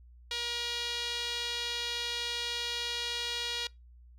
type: tone with band-pass filter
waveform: sawtooth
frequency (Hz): 476.5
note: A#4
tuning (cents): +38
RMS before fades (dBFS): -35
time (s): 0.31-3.67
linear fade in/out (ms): 2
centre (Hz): 3700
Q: 2.4
effects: noise-tail reverb RT60 0.2 s tail -23 dB re dry + added 60 Hz sine -52 dBFS peak until 4.18 s